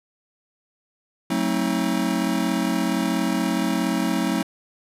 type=chord; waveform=square; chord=F# diminished seventh; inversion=none; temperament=just; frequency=185 / 222 / 266.4 / 319.7 Hz; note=F#3 / A3 / C4 / Eb4; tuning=0 / +16 / +31 / +47 cents; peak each=-27 dBFS; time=1.3-4.43 s; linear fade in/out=5 ms; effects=resampled to 32000 Hz